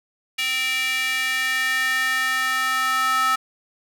square tone with high-pass filter sweep, 259.8 Hz, C4, 12 cents flat, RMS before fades -22 dBFS, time 0.38-3.36 s, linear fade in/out 10 ms, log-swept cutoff 2500 to 1300 Hz, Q 3.9, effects none

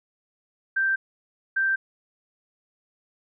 sine tone pair in turn, 1568 / 1568 Hz, G6 / G6, 0 / 0 cents, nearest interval unison, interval 0 cents, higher neither, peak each -20 / -20 dBFS, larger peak neither, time 0.76-0.96 / 1.56-1.76 s, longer neither, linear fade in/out 10 ms, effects none

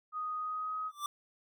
sine tone with pitch glide, 1244.5 to 1262.6 Hz, D#6 to D#6, 0 to +25 cents, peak -34 dBFS, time 0.12-0.92 s, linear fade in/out 50 ms, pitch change +25 cents, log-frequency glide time 0.38-0.77 s
square tone with exponential growth, 1174 Hz, D6, 1 cent flat, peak -31 dBFS, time 0.88-1.06 s, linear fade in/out 2 ms, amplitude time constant 37 ms
effects none

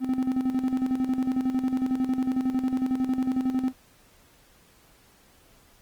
triangle tone with tremolo, 258.5 Hz, C4, 21 cents flat, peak -19 dBFS, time 0-3.73 s, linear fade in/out 50 ms, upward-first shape square, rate 11 Hz, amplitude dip 60%, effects pink hiss -58 dBFS RMS until 5.81 s + Opus 32 kbps

